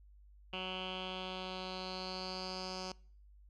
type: tone with low-pass filter sweep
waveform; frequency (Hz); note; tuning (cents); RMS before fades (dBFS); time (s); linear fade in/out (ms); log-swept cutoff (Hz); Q
10% pulse; 185.7; F#3; +7; -42; 0.53-2.92; 2; 2900 to 5400; 6.6
effects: noise-tail reverb RT60 0.5 s tail -24 dB re dry + added 50 Hz sine -57 dBFS peak until 3.49 s